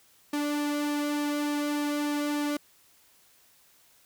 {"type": "tone with flanger", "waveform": "sawtooth", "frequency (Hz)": 293.2, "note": "D4", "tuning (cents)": -3, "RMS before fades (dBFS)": -29, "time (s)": [0.33, 2.57], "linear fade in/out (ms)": 5, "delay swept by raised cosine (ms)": [1.4, 2.3], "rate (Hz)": 3.4, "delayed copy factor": -0.55, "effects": ["white hiss -61 dBFS RMS until 4.05 s"]}